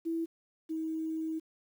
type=tone pair in turn; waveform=sine; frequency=329.6 / 319.5 Hz; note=E4 / D#4; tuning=0 / +46 cents; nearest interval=minor second; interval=54 cents; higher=first; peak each=-30 / -32 dBFS; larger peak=first; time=0.05-0.26 / 0.69-1.4 s; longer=second; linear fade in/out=20 ms; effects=10-bit